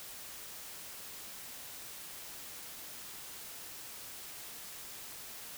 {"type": "silence", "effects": ["white hiss -47 dBFS RMS until 5.57 s"]}